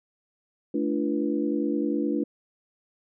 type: tone cluster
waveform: sine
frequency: 218.2 / 291.3 / 341.1 / 485.8 Hz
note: A3 / D4 / F4 / B4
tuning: -14 / -14 / -41 / -29 cents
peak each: -30 / -26 / -29 / -34 dBFS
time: 0.74-2.24 s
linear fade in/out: 5 ms
effects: none